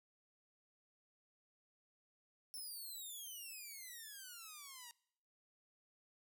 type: exponential sweep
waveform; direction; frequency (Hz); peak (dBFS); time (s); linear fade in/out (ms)
5% pulse; down; 5410 to 932.3; -40; 2.54-4.91; 0
effects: noise-tail reverb RT60 0.7 s tail -23 dB re dry